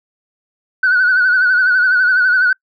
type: tone with vibrato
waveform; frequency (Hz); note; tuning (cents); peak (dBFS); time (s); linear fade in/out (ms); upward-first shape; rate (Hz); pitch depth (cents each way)
sine; 1487; F#6; +8; -8; 0.83-2.53; 5; sine; 12; 61
effects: noise-tail reverb RT60 0.1 s tail -26 dB re dry + tanh soft clip ceiling -6 dBFS